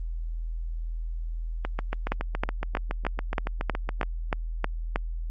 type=two click trains; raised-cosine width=0.5 ms; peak=-14 / -10 dBFS; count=18 / 10; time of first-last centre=1.65-4.031 / 2.12-4.959 s; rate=7.14 / 3.17 Hz; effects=added 41 Hz sine -29 dBFS peak until 5.3 s + Opus 32 kbps